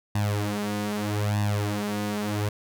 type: tone with flanger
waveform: sawtooth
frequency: 103.83 Hz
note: G#2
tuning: in tune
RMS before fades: -27 dBFS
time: 0.15-2.49 s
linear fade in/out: 5 ms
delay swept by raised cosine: 1.1 to 5.6 ms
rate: 0.8 Hz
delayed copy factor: +0.9
effects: none